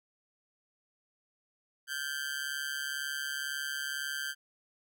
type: tone with amplitude modulation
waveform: sawtooth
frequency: 1568 Hz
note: G6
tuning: in tune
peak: -27 dBFS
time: 1.87-4.35 s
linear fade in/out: 50 ms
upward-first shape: sine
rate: 142 Hz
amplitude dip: 80%
effects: none